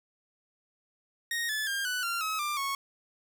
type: tone with pitch steps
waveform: sawtooth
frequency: 1864.7 / 1729.8 / 1604.7 / 1488.6 / 1380.9 / 1281 / 1188.3 / 1102.4 Hz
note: A#6 / A6 / G6 / F#6 / F6 / E6 / D6 / C#6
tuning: 0 / -30 / +40 / +10 / -20 / -50 / +20 / -10 cents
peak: -26 dBFS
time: 1.31-2.75 s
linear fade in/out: 2 ms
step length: 180 ms
effects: none